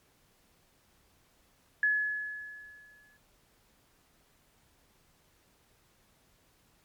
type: tone with exponential decay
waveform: sine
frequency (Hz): 1702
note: G#6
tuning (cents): +42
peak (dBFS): -22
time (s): 1.83-3.17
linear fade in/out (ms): 2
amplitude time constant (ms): 290
effects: pink hiss -67 dBFS RMS until 6.84 s + MP3 96 kbps